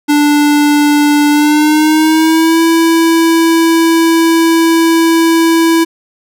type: tone with pitch glide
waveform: square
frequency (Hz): 293.7 to 329.7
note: D4 to E4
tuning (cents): 0 to 0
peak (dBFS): -7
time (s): 0.08-5.85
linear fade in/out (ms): 20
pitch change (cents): +200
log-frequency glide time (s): 1.3-2.61
effects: none